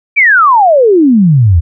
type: exponential sweep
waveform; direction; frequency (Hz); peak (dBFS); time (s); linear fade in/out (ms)
sine; down; 2400 to 76.7; -3; 0.16-1.61; 20
effects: none